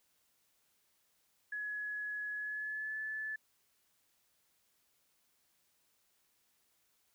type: tone with pitch glide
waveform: sine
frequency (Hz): 1689 to 1736.5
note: G#6 to A6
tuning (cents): +29 to -23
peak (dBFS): -37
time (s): 1.52-3.36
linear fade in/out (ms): 5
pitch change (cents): +48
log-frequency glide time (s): 2.35-2.97
effects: white hiss -75 dBFS RMS until 7.14 s